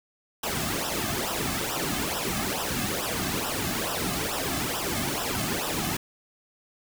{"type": "noise with flanger", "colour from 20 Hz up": "pink", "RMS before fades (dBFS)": -29, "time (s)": [0.43, 5.97], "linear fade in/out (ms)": 5, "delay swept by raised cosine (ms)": [0.45, 2.15], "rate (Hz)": 2.3, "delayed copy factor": -0.8, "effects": []}